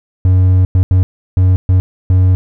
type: tone bursts at uneven times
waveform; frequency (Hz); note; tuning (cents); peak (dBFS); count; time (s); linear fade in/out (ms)
triangle; 92.5; F#2; 0; -4; 6; 0.25-0.65 / 0.75-0.83 / 0.91-1.03 / 1.37-1.56 / 1.69-1.8 / 2.1-2.35; 0
effects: none